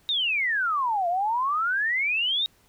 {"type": "exponential two-way sweep", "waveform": "sine", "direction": "down then up", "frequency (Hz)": [3800, 675, 3800], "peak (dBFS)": -22, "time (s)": [0.09, 2.46], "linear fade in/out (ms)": 0, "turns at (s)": 1.08, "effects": ["pink hiss -61 dBFS RMS until 2.68 s"]}